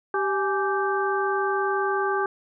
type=harmonic tone with a mistuned harmonic; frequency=390.6 Hz; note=G4; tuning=6 cents flat; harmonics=1 / 2 / 3 / 4; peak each=-25 / -28 / -28 / -29 dBFS; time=0.14-2.26 s; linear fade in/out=2 ms; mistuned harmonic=2; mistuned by=+110 cents; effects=none